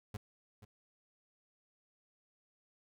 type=tone with echo; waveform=35% pulse; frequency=104.4 Hz; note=G#2; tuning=10 cents sharp; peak=-37 dBFS; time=0.14-0.17 s; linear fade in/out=5 ms; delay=480 ms; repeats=1; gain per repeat=-14 dB; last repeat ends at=0.65 s; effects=none

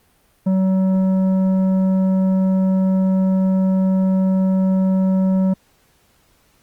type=tone with tanh clipping; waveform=sine; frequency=189 Hz; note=F#3; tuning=37 cents sharp; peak=-15 dBFS; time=0.46-5.54 s; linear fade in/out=10 ms; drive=9 dB; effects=pink hiss -58 dBFS RMS until 6.62 s + Opus 32 kbps

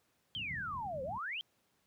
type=exponential two-way sweep; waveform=sine; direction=down then up; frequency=3253 to 505 to 3253 Hz; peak=-37 dBFS; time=0.35-1.41 s; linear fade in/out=0 ms; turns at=1.03 s
type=low-pass noise; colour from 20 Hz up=pink; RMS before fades=-45 dBFS; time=0.36-1.18 s; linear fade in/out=2 ms; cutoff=200 Hz; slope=24 dB/octave
effects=pink hiss -75 dBFS RMS until 1.86 s + high-pass 100 Hz 12 dB/octave

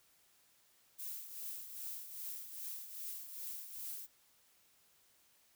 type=noise with tremolo; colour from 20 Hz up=violet; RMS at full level=-43 dBFS; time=0.98-4.07 s; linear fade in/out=20 ms; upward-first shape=triangle; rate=2.5 Hz; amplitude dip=65%; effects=white hiss -70 dBFS RMS until 5.55 s

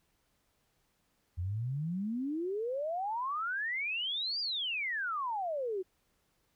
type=exponential two-way sweep; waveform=sine; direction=up then down; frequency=83.5 to 4900 to 357.6 Hz; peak=-32 dBFS; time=1.37-5.83 s; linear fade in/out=20 ms; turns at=4.4 s; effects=pink hiss -75 dBFS RMS until 6.55 s

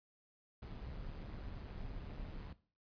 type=noise with amplitude modulation; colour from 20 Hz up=brown; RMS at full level=-44 dBFS; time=0.62-2.53 s; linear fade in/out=5 ms; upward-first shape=sine; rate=146 Hz; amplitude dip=55%; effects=noise-tail reverb RT60 0.4 s tail -17 dB re dry + resampled to 11025 Hz

